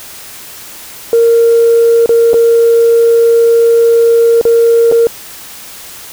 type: tone with dropouts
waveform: sine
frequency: 463.5 Hz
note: A#4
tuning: 10 cents flat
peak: -3 dBFS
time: 1.13-5.07 s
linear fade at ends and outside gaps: 1 ms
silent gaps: 2.06-2.092 / 2.333-2.341 / 4.413-4.452 / 4.915-4.922 s
effects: tanh soft clip ceiling 0 dBFS + white hiss -30 dBFS RMS until 6.12 s